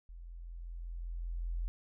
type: tone with level ramp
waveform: sine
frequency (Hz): 42.6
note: F1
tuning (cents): -42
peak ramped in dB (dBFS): -46 to -32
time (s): 0.09-1.68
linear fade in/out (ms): 0
effects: none